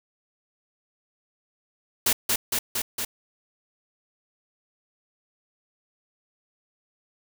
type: noise with echo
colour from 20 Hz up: white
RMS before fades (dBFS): -21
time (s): 2.06-2.13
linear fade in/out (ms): 5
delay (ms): 230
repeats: 4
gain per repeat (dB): -2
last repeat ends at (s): 3.05
effects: none